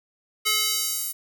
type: tone with high-pass filter sweep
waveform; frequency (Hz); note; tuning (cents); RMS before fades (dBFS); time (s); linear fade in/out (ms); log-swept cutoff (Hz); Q
square; 428.7; A4; -45; -25; 0.45-1.13; 20; 2200 to 11000; 0.89
effects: none